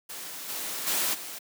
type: noise with level steps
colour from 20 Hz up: white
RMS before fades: -39 / -34 / -27 / -39 dBFS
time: 0.09-1.39 s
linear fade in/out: 10 ms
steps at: 0.48 / 0.86 / 1.13 s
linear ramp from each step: 20 ms
effects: high-pass 200 Hz 12 dB/octave